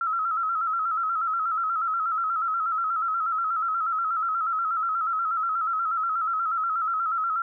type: tone with vibrato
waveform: sine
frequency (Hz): 1318.5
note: E6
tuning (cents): 0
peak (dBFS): -23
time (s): 0.01-7.42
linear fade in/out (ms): 2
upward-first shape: square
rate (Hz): 8.3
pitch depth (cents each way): 59
effects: none